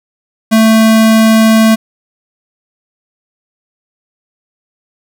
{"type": "tone", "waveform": "square", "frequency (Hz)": 221.7, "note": "A3", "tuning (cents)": 13, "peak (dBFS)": -5, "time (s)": [0.51, 1.76], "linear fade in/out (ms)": 20, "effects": []}